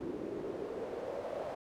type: noise with band-pass filter sweep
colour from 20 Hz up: pink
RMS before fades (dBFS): -40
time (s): 0-1.55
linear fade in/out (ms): 10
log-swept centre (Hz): 320 to 620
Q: 4.2
effects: none